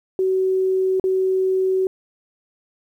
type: tone with dropouts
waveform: sine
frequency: 377 Hz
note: F#4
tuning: 32 cents sharp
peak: -16 dBFS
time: 0.19-1.87 s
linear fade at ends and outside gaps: 1 ms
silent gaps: 0.998-1.04 s
effects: 9-bit